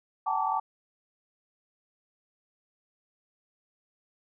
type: tone cluster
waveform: sine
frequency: 764 / 860 / 902 / 1155 Hz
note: G5 / A5 / A5 / D6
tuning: -45 / -40 / +43 / -29 cents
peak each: -31 dBFS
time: 0.26-0.6 s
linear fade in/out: 10 ms
effects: none